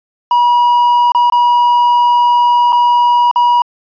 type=tone with dropouts; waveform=triangle; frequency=965 Hz; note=B5; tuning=40 cents flat; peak=-5 dBFS; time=0.31-3.62 s; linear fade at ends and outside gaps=2 ms; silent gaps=1.12-1.148 / 1.3-1.322 / 2.723-2.728 / 3.313-3.359 s; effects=resampled to 11025 Hz